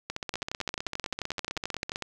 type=two click trains; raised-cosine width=0.2 ms; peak=-15 / -14 dBFS; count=31 / 19; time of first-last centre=0.1-2.023 / 0.34-1.919 s; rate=15.6 / 11.4 Hz; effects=none